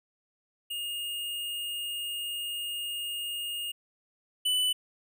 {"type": "tone pair in turn", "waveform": "square", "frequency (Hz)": [2843, 2988], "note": ["F7", "F#7"], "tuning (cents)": [30, 16], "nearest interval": "minor second", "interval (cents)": 86, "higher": "second", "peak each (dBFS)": [-33, -25], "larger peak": "second", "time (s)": [[0.7, 3.72], [4.45, 4.73]], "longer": "first", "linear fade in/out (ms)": 10, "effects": []}